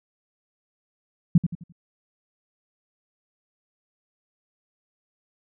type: tone with echo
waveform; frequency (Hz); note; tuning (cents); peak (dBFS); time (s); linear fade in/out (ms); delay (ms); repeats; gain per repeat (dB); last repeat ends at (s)
sine; 170.4; F3; -42; -10; 1.35-1.38; 5; 86; 4; -9; 1.724
effects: none